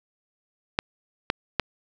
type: clicks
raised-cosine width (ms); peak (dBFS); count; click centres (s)
0.3; -5; 3; 0.789 / 1.301 / 1.597
effects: none